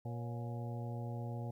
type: harmonic tone with a mistuned harmonic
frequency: 119.1 Hz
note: A#2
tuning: 38 cents sharp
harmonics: 1 / 2 / 3 / 4 / 5 / 6 / 7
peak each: -39 / -48 / -53 / -52 / -52 / -53 / -53 dBFS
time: 0.05-1.51 s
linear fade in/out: 5 ms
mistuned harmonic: 5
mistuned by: -92 cents
effects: 12-bit